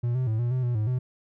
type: tone with pitch steps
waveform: triangle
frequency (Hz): 120 / 128.5 / 110 / 120.3 / 128.1 / 121.6 / 107.2 / 126.5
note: B2 / C3 / A2 / B2 / C3 / B2 / A2 / B2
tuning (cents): -49 / -31 / 0 / -45 / -36 / -26 / -45 / +42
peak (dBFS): -21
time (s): 0.03-0.99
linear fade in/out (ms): 10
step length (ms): 120
effects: none